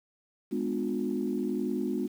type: chord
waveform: sine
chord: G# diminished seventh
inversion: none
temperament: just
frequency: 207.7 / 249.2 / 299 / 358.8 Hz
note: G#3 / B3 / D4 / F4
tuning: 0 / +16 / +31 / +47 cents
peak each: -33 / -32 / -34 / -33 dBFS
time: 0.51-2.08 s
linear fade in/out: 20 ms
effects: tanh soft clip ceiling -18 dBFS + 9-bit